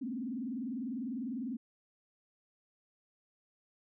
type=tone with vibrato; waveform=sine; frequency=246.9 Hz; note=B3; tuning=in tune; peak=-35 dBFS; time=0.01-1.57 s; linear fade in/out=10 ms; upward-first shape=sine; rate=20 Hz; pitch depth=220 cents each way; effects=none